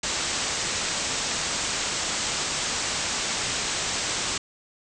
white low-pass noise, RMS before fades -28 dBFS, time 0.03-4.38 s, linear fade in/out 5 ms, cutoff 8200 Hz, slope 96 dB/octave, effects none

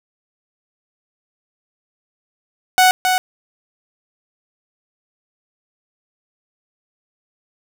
sawtooth tone with echo, 741 Hz, F#5, 2 cents sharp, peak -5 dBFS, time 2.78-2.91 s, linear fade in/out 0 ms, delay 270 ms, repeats 1, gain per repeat -5 dB, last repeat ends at 3.18 s, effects none

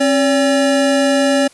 square tone pair together, 269 / 570 Hz, C4 / C#5, +48 / +48 cents, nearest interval octave + minor second, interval 1300 cents, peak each -15 dBFS, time 0-1.48 s, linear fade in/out 10 ms, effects white hiss -47 dBFS RMS until 1.53 s + resampled to 24000 Hz

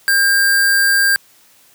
sine tone with sample-and-hold, 1603 Hz, G6, 38 cents sharp, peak -10 dBFS, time 0.08-1.16 s, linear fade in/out 0 ms, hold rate 6300 Hz, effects white hiss -50 dBFS RMS until 1.74 s + high-pass 80 Hz 12 dB/octave

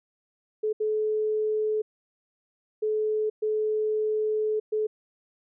sine tone bursts at uneven times, 430 Hz, A4, 40 cents flat, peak -23 dBFS, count 5, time 0.63-0.73 / 0.8-1.82 / 2.82-3.3 / 3.42-4.6 / 4.72-4.87 s, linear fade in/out 10 ms, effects none

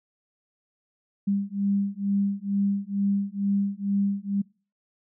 sine beating tone pair, 198.4 / 200.6 Hz, G3 / G3, +21 / +40 cents, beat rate 2.2 Hz, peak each -26 dBFS, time 1.27-4.42 s, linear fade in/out 10 ms, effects noise-tail reverb RT60 0.4 s tail -26 dB re dry

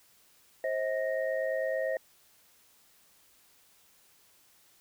sine tone cluster, 529 / 638 / 1863 Hz, C5 / D#5 / A#6, +19 / +43 / -2 cents, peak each -31 / -32 / -38 dBFS, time 0.64-1.97 s, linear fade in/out 2 ms, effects white hiss -63 dBFS RMS until 4.8 s

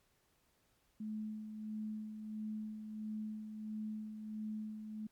sine tone with tremolo, 215.2 Hz, A3, 38 cents flat, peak -38 dBFS, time 1-5.07 s, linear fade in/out 5 ms, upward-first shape sine, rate 1.5 Hz, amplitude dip 50%, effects pink hiss -75 dBFS RMS until 5.11 s + MP3 96 kbps

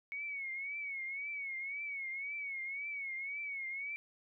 sine tone with vibrato, 2217 Hz, C#7, in tune, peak -38 dBFS, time 0.12-3.96 s, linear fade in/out 0 ms, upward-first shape triangle, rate 1.9 Hz, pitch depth 100 cents each way, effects none

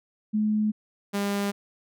sine / sawtooth tone pair in turn, 213.3 / 201.3 Hz, G#3 / G3, +46 / +46 cents, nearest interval minor second, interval 100 cents, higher first, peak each -21 dBFS, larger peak neither, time 0.33-0.72 / 1.13-1.52 s, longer neither, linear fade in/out 20 ms, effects none

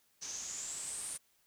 white noise with low-pass filter sweep, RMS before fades -42 dBFS, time 0.21-1.18 s, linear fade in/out 20 ms, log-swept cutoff 6000 to 9400 Hz, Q 8.6, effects white hiss -72 dBFS RMS until 1.46 s

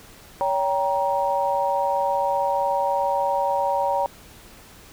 sine chord, G diminished, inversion second, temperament just, 564.5 / 784 / 940.8 Hz, Db5 / G5 / Bb5, +31 / 0 / +16 cents, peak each -24 / -25 / -23 dBFS, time 0.41-4.06 s, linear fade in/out 0 ms, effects pink hiss -47 dBFS RMS until 4.92 s

